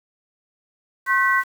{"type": "tone cluster", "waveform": "sine", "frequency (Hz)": [1076, 1524, 1951], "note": ["C6", "G6", "B6"], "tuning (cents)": [48, -49, -22], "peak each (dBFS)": -20, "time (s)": [1.06, 1.44], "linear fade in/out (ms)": 50, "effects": ["7-bit"]}